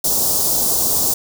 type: band-stop noise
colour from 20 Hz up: white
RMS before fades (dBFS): -17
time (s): 0.04-1.14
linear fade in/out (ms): 5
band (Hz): 910 to 4800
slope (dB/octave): 24
effects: none